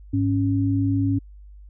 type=tone pair together; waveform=sine; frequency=103.61 / 276.6 Hz; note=G#2 / C#4; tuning=-4 / -4 cents; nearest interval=octave + perfect fourth; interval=1700 cents; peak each=-21 dBFS; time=0.13-1.19 s; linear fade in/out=10 ms; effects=added 50 Hz sine -41 dBFS peak until 1.69 s